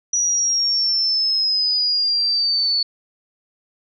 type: exponential sweep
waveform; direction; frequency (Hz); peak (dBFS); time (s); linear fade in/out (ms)
sine; down; 5850 to 4435; -16; 0.13-2.83; 5
effects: none